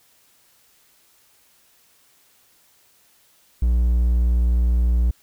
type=tone; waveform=triangle; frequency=59.6 Hz; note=A#1; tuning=39 cents sharp; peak=-13 dBFS; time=3.62-5.11 s; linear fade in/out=5 ms; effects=white hiss -58 dBFS RMS until 5.22 s